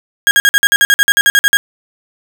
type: tone bursts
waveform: 35% pulse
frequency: 1634 Hz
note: G#6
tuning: 29 cents flat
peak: -4 dBFS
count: 15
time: 0.27-1.57 s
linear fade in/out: 0 ms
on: 40 ms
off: 50 ms
effects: none